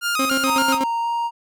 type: tone with vibrato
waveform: sawtooth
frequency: 1327 Hz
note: E6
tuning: 11 cents sharp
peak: -16 dBFS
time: 0.01-0.79 s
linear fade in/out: 50 ms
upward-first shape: square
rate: 3.5 Hz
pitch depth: 100 cents each way
type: tone with tremolo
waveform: 30% pulse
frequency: 267 Hz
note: C4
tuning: 35 cents sharp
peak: -17 dBFS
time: 0.19-0.84 s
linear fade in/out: 5 ms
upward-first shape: square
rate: 8.1 Hz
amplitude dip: 65%
type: tone with pitch glide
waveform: triangle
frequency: 928 to 935.5 Hz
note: A#5 to A#5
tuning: -8 to +6 cents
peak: -18 dBFS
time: 0.46-1.31 s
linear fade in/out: 50 ms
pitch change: +14 cents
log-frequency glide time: 1.01-1.08 s
effects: none